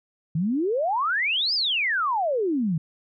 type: exponential two-way sweep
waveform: sine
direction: up then down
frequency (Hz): 150 to 5210 to 150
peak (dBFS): -21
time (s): 0.35-2.78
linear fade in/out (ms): 5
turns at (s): 1.54
effects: none